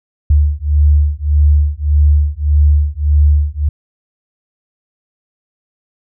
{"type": "beating tone pair", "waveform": "sine", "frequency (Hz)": [73, 74.7], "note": ["D2", "D2"], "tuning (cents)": [-10, 30], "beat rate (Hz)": 1.7, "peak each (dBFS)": -11, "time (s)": [0.3, 3.69], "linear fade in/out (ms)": 5, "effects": []}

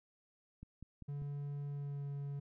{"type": "click train", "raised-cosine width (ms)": 5, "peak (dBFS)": -37, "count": 4, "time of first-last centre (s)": [0.63, 1.219], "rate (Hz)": 5.09}
{"type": "tone with pitch glide", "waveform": "triangle", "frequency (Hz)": [143.2, 141.47], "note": ["D3", "C#3"], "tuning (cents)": [-43, 36], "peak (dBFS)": -37, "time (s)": [1.08, 2.4], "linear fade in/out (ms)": 10, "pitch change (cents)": -21, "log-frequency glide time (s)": [1.67, 2.06]}
{"effects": []}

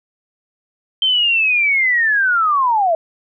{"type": "linear sweep", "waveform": "sine", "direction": "down", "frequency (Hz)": [3136, 630], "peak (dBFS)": -12, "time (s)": [1.02, 2.95], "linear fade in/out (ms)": 2, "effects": []}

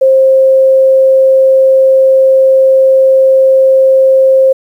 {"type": "tone", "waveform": "sine", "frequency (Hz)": 530, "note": "C5", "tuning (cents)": 22, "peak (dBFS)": -3, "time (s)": [0.01, 4.53], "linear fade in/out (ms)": 10, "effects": ["7-bit"]}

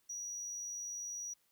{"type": "tone", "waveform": "triangle", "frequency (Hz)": 5800, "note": "F#8", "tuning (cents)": -35, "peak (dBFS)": -39, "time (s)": [0.09, 1.34], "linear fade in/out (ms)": 10, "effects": ["white hiss -75 dBFS RMS until 1.51 s"]}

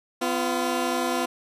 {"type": "tone pair together", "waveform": "15% pulse", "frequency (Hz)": [251.9, 346.1], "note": ["B3", "F4"], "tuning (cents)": [34, -16], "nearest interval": "tritone", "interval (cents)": 550, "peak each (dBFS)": [-20, -20], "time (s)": [0.21, 1.26], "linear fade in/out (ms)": 10, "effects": ["resampled to 32000 Hz"]}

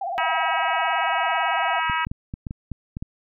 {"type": "tone with vibrato", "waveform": "sine", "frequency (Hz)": 733, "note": "F#5", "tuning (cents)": -16, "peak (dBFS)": -25, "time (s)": [0.01, 1.8], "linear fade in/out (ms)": 5, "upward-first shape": "sine", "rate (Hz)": 18, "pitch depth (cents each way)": 150}
{"type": "harmonic tone", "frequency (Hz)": 321.2, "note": "E4", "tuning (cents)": -45, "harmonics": [3, 4, 5, 6, 7, 8, 9], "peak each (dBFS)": [-25, -27, -29, -31, -32, -33, -34], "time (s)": [0.18, 2.05], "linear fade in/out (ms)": 0}
{"type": "clicks", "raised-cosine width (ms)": 5, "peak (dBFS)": -18, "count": 9, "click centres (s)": [1.898, 2.069, 2.115, 2.339, 2.468, 2.509, 2.717, 2.969, 3.025]}
{"effects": []}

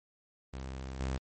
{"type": "tone with level steps", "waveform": "sawtooth", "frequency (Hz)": 65.8, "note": "C2", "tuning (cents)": 10, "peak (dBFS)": [-35, -28], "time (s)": [0.53, 1.18], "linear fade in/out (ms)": 10, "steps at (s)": 1, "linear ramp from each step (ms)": 2, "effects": ["MP3 32 kbps"]}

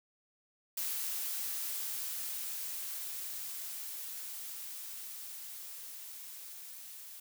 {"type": "noise with level ramp", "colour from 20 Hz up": "blue", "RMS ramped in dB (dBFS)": [-36, -49], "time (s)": [0.77, 7.2], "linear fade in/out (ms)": 5, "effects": []}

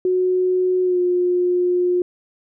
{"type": "tone with pitch glide", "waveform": "sine", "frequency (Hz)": [367.2, 357.6], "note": ["F#4", "F4"], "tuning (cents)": [-13, 41], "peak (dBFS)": -15, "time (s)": [0.05, 2.02], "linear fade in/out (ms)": 2, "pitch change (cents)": -46, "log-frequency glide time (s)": [0.83, 0.99], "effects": []}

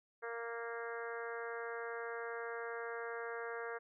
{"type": "harmonic tone", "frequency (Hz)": 232.5, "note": "A#3", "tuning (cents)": -4, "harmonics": [2, 3, 4, 5, 6, 7, 8, 9], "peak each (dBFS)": [-43, -50, -52, -50, -49, -48, -54, -57], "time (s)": [0.22, 3.79], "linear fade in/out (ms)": 20, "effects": []}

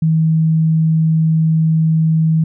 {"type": "tone", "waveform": "sine", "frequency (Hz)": 160, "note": "D#3", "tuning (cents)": 49, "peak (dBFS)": -10, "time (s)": [0.02, 2.44], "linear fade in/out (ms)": 5, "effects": []}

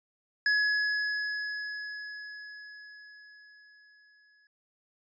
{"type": "tone with exponential decay", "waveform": "square", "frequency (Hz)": 1689, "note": "G#6", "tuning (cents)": 29, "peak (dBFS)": -23, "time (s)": [0.46, 4.47], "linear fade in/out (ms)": 2, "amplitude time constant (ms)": 870, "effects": ["resampled to 16000 Hz"]}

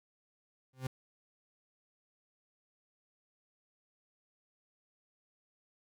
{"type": "tone with exponential growth", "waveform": "40% pulse", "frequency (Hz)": 130, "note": "C3", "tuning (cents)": -11, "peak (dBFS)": -31, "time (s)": [0.73, 0.87], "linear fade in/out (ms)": 5, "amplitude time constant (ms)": 29, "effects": []}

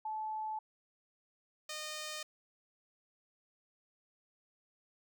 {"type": "tone pair in turn", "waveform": ["sine", "5% pulse"], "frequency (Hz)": [867, 613.1], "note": ["A5", "D#5"], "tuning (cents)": [-26, -26], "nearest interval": "tritone", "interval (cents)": 600, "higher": "first", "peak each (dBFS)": [-36, -29], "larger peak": "second", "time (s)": [[0.05, 0.59], [1.69, 2.23]], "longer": "neither", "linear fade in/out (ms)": 5, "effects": []}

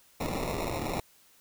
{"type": "noise with sample-and-hold", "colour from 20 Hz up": "white", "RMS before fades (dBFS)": -32, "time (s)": [0.2, 1], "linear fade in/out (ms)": 5, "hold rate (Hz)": 1575, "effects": ["white hiss -61 dBFS RMS until 1.4 s"]}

